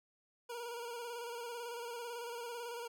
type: tone with vibrato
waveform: 25% pulse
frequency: 473.4 Hz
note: A#4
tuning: 27 cents sharp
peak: -38 dBFS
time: 0.49-2.88 s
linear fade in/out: 10 ms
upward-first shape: square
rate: 18 Hz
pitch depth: 35 cents each way
effects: none